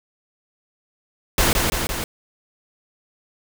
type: noise with echo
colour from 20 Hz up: pink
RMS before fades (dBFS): -17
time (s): 1.38-1.53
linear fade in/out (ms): 2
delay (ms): 170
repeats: 3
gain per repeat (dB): -3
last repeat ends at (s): 2.04
effects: none